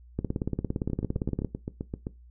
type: two click trains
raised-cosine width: 3 ms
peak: -19 / -15 dBFS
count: 10 / 23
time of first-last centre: 0.9-2.069 / 0.19-1.447 s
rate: 7.7 / 17.5 Hz
effects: noise-tail reverb RT60 0.2 s tail -18 dB re dry + added 60 Hz sine -49 dBFS peak until 2.3 s